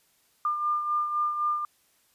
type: beating tone pair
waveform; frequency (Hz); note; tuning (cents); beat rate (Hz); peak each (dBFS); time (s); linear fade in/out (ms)
sine; 1200 / 1203.9; D6 / D6; +37 / +43; 3.9; -25 / -34; 0.45-1.65; 2
effects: white hiss -66 dBFS RMS until 2.14 s + resampled to 32000 Hz